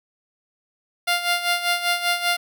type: tone with tremolo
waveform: 10% pulse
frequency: 700 Hz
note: F5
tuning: 4 cents sharp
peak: -9 dBFS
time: 1.07-2.37 s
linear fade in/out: 10 ms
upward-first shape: sine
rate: 5.1 Hz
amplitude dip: 70%
effects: none